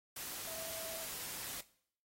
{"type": "tone in noise", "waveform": "sine", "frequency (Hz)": 652, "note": "E5", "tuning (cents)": -19, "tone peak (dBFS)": -49, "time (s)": [0.47, 1.04], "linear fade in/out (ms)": 5, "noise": "white", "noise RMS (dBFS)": -44, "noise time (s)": [0.16, 1.61], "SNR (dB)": -8, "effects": ["noise-tail reverb RT60 0.6 s tail -18 dB re dry", "AAC 48 kbps"]}